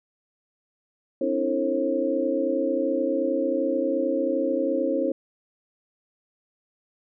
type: tone cluster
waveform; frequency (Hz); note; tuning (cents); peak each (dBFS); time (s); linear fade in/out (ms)
sine; 264.7 / 294.1 / 327.4 / 449.9 / 538; C4 / D4 / E4 / A4 / C5; +20 / +3 / -12 / +39 / +48; -29 / -30 / -28 / -31 / -25; 1.21-5.12; 5
effects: none